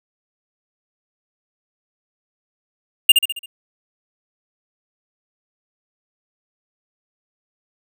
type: tone with echo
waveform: square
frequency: 2815 Hz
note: F7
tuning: 13 cents sharp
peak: -4 dBFS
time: 3.09-3.12 s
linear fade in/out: 5 ms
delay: 68 ms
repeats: 5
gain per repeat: -6 dB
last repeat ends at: 3.46 s
effects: none